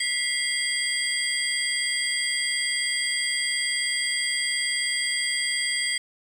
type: tone cluster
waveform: sine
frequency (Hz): 1961 / 2100 / 3257 / 4771 / 8110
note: B6 / C7 / G#7 / D8 / B8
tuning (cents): -13 / +6 / -34 / +26 / +45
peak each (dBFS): -30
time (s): 0-5.98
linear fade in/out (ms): 5
effects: 8-bit